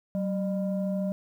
sine tone pair together, 190.3 / 604.2 Hz, F#3 / D5, +49 / +49 cents, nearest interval octave + minor sixth, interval 2000 cents, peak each -26 / -31 dBFS, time 0.15-1.12 s, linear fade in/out 0 ms, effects tanh soft clip ceiling -21 dBFS + 10-bit

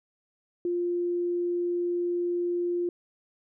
sine tone, 350 Hz, F4, 4 cents sharp, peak -25 dBFS, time 0.65-2.89 s, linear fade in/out 2 ms, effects none

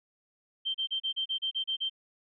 sine tone bursts, 3136 Hz, G7, in tune, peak -28 dBFS, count 10, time 0.65-1.897 s, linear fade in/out 20 ms, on 95 ms, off 33 ms, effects none

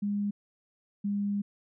sine tone pair in turn, 204 / 202.7 Hz, G#3 / G#3, -31 / -42 cents, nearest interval unison, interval 11 cents, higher first, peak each -27 dBFS, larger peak neither, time 0.02-0.31 / 1.04-1.42 s, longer second, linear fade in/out 10 ms, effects none

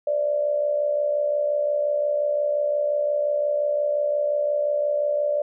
sine tone with amplitude modulation, 587.3 Hz, D5, in tune, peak -17 dBFS, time 0.07-5.42 s, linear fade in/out 5 ms, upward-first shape sine, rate 65.7 Hz, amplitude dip 60%, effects none

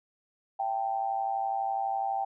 sine tone with amplitude modulation, 784 Hz, G5, in tune, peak -24 dBFS, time 0.59-2.25 s, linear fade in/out 10 ms, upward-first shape sine, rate 112 Hz, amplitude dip 75%, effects none

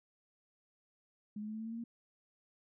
sine tone with pitch steps, 209.2 / 212.5 / 215.8 / 219.2 / 222.7 / 226.2 / 229.7 / 233.3 Hz, G#3 / G#3 / A3 / A3 / A3 / A3 / A#3 / A#3, +13 / +40 / -33 / -6 / +21 / +48 / -25 / +2 cents, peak -39 dBFS, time 1.36-1.84 s, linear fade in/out 5 ms, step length 60 ms, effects none

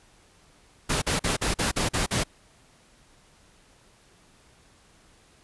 pink noise bursts, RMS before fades -25 dBFS, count 8, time 0.89-2.238 s, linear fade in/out 10 ms, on 130 ms, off 44 ms, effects pink hiss -58 dBFS RMS until 5.43 s + resampled to 24000 Hz

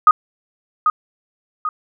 sine tone with echo, 1244.5 Hz, D#6, in tune, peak -4 dBFS, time 0.07-0.11 s, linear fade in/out 2 ms, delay 790 ms, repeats 2, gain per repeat -7 dB, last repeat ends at 1.69 s, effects none

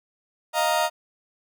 35% pulse chord, Eb suspended second, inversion none, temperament just, 622.3 / 700 / 933.4 Hz, Eb5 / F5 / Bb5, 0 / +4 / +2 cents, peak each -23 dBFS, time 0.53-0.9 s, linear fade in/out 50 ms, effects none

